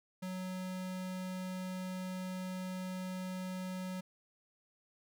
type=tone; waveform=square; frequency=185 Hz; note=F#3; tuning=in tune; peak=-39 dBFS; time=0.22-4.01 s; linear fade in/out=10 ms; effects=none